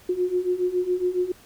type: beating tone pair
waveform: sine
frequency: 356.9 / 364.1 Hz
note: F4 / F#4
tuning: +38 / -28 cents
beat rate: 7.2 Hz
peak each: -26 / -23 dBFS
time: 0.09-1.32 s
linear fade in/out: 5 ms
effects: pink hiss -52 dBFS RMS until 1.45 s